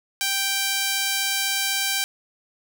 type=tone with high-pass filter; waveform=sawtooth; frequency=784 Hz; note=G5; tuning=in tune; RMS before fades=-24 dBFS; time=0.21-2.04 s; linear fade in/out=0 ms; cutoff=2400 Hz; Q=0.64; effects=none

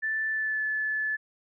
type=tone with pitch glide; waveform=sine; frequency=1760 to 1731.8 Hz; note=A6 to A6; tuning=0 to -28 cents; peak=-26 dBFS; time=0.02-1.17 s; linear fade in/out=20 ms; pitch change=-28 cents; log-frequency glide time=0.3-0.63 s; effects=none

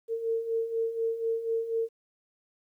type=beating tone pair; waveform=sine; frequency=451.7 / 455.8 Hz; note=A4 / A#4; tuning=+45 / -39 cents; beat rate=4.1 Hz; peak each=-34 / -28 dBFS; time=0.08-1.89 s; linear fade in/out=50 ms; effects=11-bit

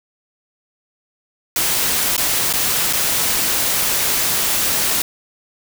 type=noise with dropouts; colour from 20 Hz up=white; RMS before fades=-18 dBFS; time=1.56-5.02 s; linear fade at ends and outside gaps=2 ms; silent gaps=2.166-2.178 / 2.528-2.536 / 2.928-2.932 s; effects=none

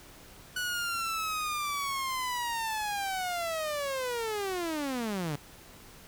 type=linear sweep; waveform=sawtooth; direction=down; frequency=1482 to 138.59 Hz; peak=-27 dBFS; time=0.56-5.36 s; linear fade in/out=5 ms; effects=pink hiss -52 dBFS RMS until 6.07 s

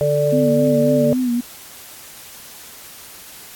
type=harmonic tone; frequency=146.83 Hz; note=D3; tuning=in tune; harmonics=1 / 3 / 4; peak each=-21 / -21 / -16 dBFS; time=0.01-1.13 s; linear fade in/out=0 ms
type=tone with vibrato; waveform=sine; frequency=246.6 Hz; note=B3; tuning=2 cents flat; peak=-16 dBFS; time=0.32-1.41 s; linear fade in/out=10 ms; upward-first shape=sine; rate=3.7 Hz; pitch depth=66 cents each way
effects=white hiss -39 dBFS RMS until 3.55 s + AAC 64 kbps

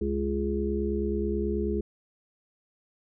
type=harmonic tone; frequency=69.3 Hz; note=C#2; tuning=in tune; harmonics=1 / 3 / 5 / 6; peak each=-31 / -31 / -31 / -31 dBFS; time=0.01-1.81 s; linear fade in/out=5 ms; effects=none

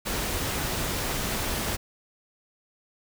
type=noise; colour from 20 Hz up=pink; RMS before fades=-29 dBFS; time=0.05-1.77 s; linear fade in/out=20 ms; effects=none

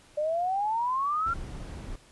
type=exponential sweep; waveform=sine; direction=up; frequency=587.3 to 1396.9 Hz; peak=-25 dBFS; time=0.17-1.34 s; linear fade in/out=10 ms
type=noise; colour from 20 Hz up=brown; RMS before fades=-38 dBFS; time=1.26-1.96 s; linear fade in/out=5 ms
effects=pink hiss -57 dBFS RMS until 2.11 s + resampled to 24000 Hz

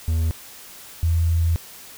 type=tone pair in turn; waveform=triangle / sine; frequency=81.1 / 83.28 Hz; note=E2 / E2; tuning=-28 / +18 cents; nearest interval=unison; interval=46 cents; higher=second; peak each=-16 dBFS; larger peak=neither; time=0.08-0.31 / 1.03-1.56 s; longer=second; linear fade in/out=0 ms; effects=white hiss -42 dBFS RMS until 1.97 s

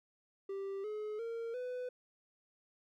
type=tone with pitch steps; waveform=triangle; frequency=392 / 425 / 460.8 / 499.6 Hz; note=G4 / G#4 / A#4 / B4; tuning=0 / +40 / -20 / +20 cents; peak=-36 dBFS; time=0.49-1.89 s; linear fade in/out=5 ms; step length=350 ms; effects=none

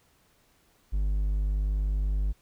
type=tone; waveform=triangle; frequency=50.3 Hz; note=G1; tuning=45 cents sharp; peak=-22 dBFS; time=0.92-2.33 s; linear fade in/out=20 ms; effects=pink hiss -65 dBFS RMS until 2.41 s

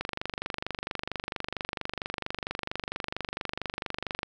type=click train; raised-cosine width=0.3 ms; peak=-15 dBFS; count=104; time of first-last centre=0.01-4.231 s; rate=24.4 Hz; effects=none

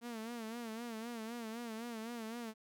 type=tone with vibrato; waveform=sawtooth; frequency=229.4 Hz; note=A#3; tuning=28 cents flat; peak=-38 dBFS; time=0.01-2.54 s; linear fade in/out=50 ms; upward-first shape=sine; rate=3.9 Hz; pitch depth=86 cents each way; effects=none

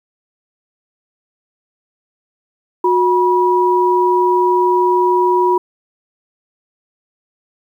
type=tone pair together; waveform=sine; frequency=363.3 / 970 Hz; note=F#4 / B5; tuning=-32 / -31 cents; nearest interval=octave + perfect fourth; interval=1701 cents; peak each=-13 dBFS; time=2.84-5.58 s; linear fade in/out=5 ms; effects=8-bit

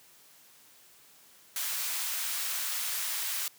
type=high-pass noise; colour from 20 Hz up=white; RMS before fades=-33 dBFS; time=1.56-3.48 s; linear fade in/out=2 ms; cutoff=1100 Hz; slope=12 dB/octave; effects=white hiss -58 dBFS RMS until 3.58 s + high-pass 100 Hz 12 dB/octave

